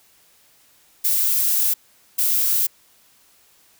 violet noise bursts at uneven times, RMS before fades -19 dBFS, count 2, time 1.04-1.74 / 2.18-2.67 s, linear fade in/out 10 ms, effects white hiss -56 dBFS RMS until 3.79 s

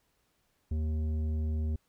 sine tone with tanh clipping, 77.78 Hz, D#2, in tune, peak -30 dBFS, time 0.71-1.76 s, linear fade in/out 5 ms, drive 10 dB, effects pink hiss -74 dBFS RMS until 1.88 s

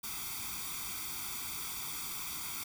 white noise with comb filter, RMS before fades -40 dBFS, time 0.03-2.64 s, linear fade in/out 10 ms, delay 0.86 ms, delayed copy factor +1, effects none

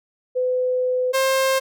sine / sawtooth tone pair in turn, 505 / 530.9 Hz, B4 / C5, +39 / +25 cents, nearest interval minor second, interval 86 cents, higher second, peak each -18 / -13 dBFS, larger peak second, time 0.35-1.13 / 1.13-1.6 s, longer first, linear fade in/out 20 ms, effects none

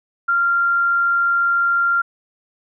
sine tone, 1387 Hz, F6, 12 cents flat, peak -14 dBFS, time 0.28-2.02 s, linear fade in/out 10 ms, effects none

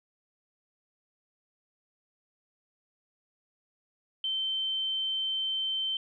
sine tone, 3100 Hz, G7, 20 cents flat, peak -28 dBFS, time 4.24-5.97 s, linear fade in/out 2 ms, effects none

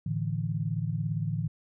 sine chord, A suspended fourth, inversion none, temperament equal, 110 / 146.83 / 164.81 Hz, A2 / D3 / E3, 0 / 0 / 0 cents, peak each -32 dBFS, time 0.06-1.48 s, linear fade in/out 5 ms, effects none

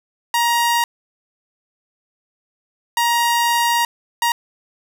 sawtooth tone bursts at uneven times, 943 Hz, A#5, 20 cents sharp, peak -11 dBFS, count 3, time 0.34-0.84 / 2.97-3.85 / 4.22-4.32 s, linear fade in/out 2 ms, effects none

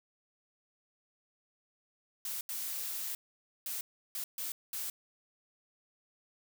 blue noise bursts at uneven times, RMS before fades -38 dBFS, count 6, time 2.25-2.41 / 2.49-3.15 / 3.66-3.81 / 4.15-4.24 / 4.38-4.52 / 4.73-4.9 s, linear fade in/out 2 ms, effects none

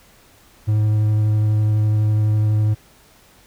triangle tone with vibrato, 106.8 Hz, G#2, 49 cents sharp, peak -12 dBFS, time 0.67-2.75 s, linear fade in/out 20 ms, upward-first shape triangle, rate 12 Hz, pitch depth 13 cents each way, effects pink hiss -51 dBFS RMS until 3.46 s

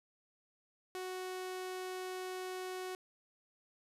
sawtooth tone, 370 Hz, F#4, in tune, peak -36 dBFS, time 0.95-2.95 s, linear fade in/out 0 ms, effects resampled to 32000 Hz

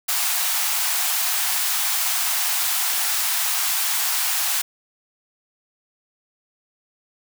white high-pass noise, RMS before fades -22 dBFS, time 0.08-4.62 s, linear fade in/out 10 ms, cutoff 670 Hz, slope 96 dB/octave, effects none

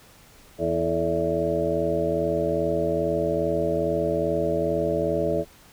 harmonic tone with a mistuned harmonic, 82.41 Hz, E2, in tune, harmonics 1 / 2 / 3 / 4 / 5 / 7 / 8, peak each -35 / -31 / -36 / -29 / -27 / -26 / -29 dBFS, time 0.58-5.45 s, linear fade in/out 50 ms, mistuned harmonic 5, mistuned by +77 cents, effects pink hiss -52 dBFS RMS until 5.72 s

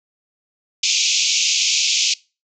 white band-pass noise, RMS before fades -18 dBFS, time 0.83-2.14 s, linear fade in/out 5 ms, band 2300 to 7000 Hz, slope 96 dB/octave, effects noise-tail reverb RT60 0.3 s tail -23 dB re dry

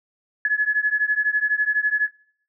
sine beating tone pair, 1697 / 1709 Hz, G#6 / G#6, +37 / +49 cents, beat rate 12 Hz, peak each -21 dBFS, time 0.45-2.08 s, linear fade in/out 2 ms, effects noise-tail reverb RT60 0.6 s tail -22 dB re dry

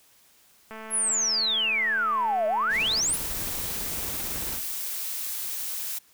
click train, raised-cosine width 0.5 ms, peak -26 dBFS, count 506, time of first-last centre 0.71-3.005 s, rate 220 Hz
sine exponential two-way sweep, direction down then up, 11370 to 613 to 11370 Hz, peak -22 dBFS, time 0.9-3.18 s, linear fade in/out 50 ms, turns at 2.47 s
pink noise with tremolo, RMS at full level -37 dBFS, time 2.69-4.61 s, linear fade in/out 50 ms, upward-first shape square, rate 18 Hz, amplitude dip 25%
blue noise, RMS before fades -32 dBFS, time 3.13-5.99 s, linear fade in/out 10 ms
effects white hiss -59 dBFS RMS until 6.13 s

